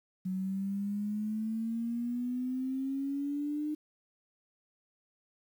sine exponential sweep, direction up, 185 to 304.6 Hz, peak -31 dBFS, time 0.25-3.75 s, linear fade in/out 10 ms, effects 10-bit

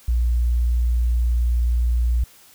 sine tone, 59.5 Hz, A#1, 36 cents sharp, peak -16 dBFS, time 0.08-2.24 s, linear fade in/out 5 ms, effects white hiss -50 dBFS RMS until 2.54 s

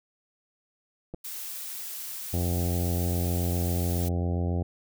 clicks, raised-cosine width 2 ms, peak -25 dBFS, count 2, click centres 1.139 / 1.145 s
blue noise, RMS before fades -37 dBFS, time 1.24-4.09 s, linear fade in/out 10 ms
harmonic tone, 87.31 Hz, F2, in tune, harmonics 1 / 2 / 3 / 4 / 5 / 6 / 7 / 8 / 9, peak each -26 / -32 / -36 / -38 / -40 / -42 / -43 / -44 / -45 dBFS, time 2.33-4.63 s, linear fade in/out 5 ms
effects none

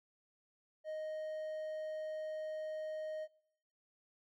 triangle tone, 622.3 Hz, D#5, in tune, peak -37 dBFS, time 0.84-3.28 s, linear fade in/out 50 ms, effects noise-tail reverb RT60 0.9 s tail -26 dB re dry

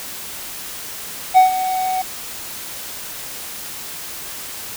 triangle tone with ADSR envelope, 747 Hz, F#5, 16 cents sharp, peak -3 dBFS, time 1.34-2.02 s, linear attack 32 ms, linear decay 130 ms, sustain -13 dB, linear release 7 ms, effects white hiss -31 dBFS RMS until 4.76 s

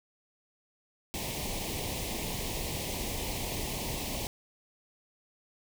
pink band-stop noise, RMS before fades -35 dBFS, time 1.14-4.27 s, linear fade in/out 0 ms, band 1000 to 2000 Hz, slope 48 dB/octave, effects none

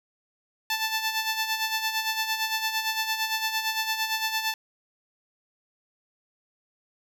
10% pulse tone with tremolo, 880 Hz, A5, in tune, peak -15 dBFS, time 0.7-4.54 s, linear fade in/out 2 ms, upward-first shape sine, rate 8.8 Hz, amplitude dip 60%, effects none

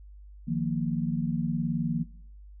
sine chord, Eb suspended second, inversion none, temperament just, 155.56 / 175.01 / 233.3 Hz, Eb3 / F3 / Bb3, 0 / +4 / +2 cents, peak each -30 dBFS, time 0.47-2.04 s, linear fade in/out 20 ms, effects noise-tail reverb RT60 0.6 s tail -20 dB re dry + added 50 Hz sine -45 dBFS peak until 2.6 s

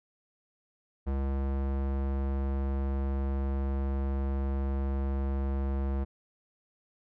square tone with low-pass filter, 68 Hz, C#2, 33 cents flat, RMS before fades -30 dBFS, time 1.06-6.05 s, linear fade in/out 20 ms, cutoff 1100 Hz, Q 0.6, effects none

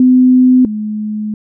sine tone pair in turn, 254.1 / 212.7 Hz, B3 / G#3, +49 / +42 cents, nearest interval minor third, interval 307 cents, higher first, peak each -4 / -16 dBFS, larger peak first, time 0-0.65 / 0.65-1.34 s, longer second, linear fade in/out 2 ms, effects none

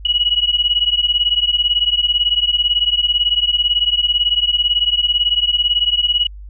sine beating tone pair, 2908 / 2926 Hz, F#7 / F#7, -31 / -20 cents, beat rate 18 Hz, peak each -16 dBFS, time 0.05-6.27 s, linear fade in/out 5 ms, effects added 50 Hz sine -31 dBFS peak until 6.49 s

